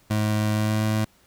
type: tone with pitch glide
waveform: 25% pulse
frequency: 106.8 to 108.35 Hz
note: G#2 to A2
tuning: +49 to -26 cents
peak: -17 dBFS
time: 0.1-1.05 s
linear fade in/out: 10 ms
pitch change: +25 cents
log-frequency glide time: 0.53-0.83 s
effects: pink hiss -59 dBFS RMS until 1.26 s